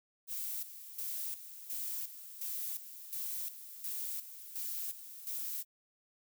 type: noise with tremolo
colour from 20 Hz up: violet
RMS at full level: -39 dBFS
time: 0.27-5.65 s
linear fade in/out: 50 ms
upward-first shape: square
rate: 1.4 Hz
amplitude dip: 70%
effects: none